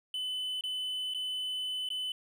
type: tone with dropouts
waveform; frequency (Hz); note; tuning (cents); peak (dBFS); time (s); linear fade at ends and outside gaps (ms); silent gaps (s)
triangle; 3016; F#7; +32; -31; 0.14-2.12; 2; 0.61-0.637 / 1.138-1.146 / 1.889-1.902
effects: none